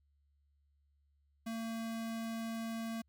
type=tone; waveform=square; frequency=226.6 Hz; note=A#3; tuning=49 cents flat; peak=-38 dBFS; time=1.46-3.02 s; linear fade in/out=10 ms; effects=added 71 Hz sine -70 dBFS peak until 3.08 s + MP3 96 kbps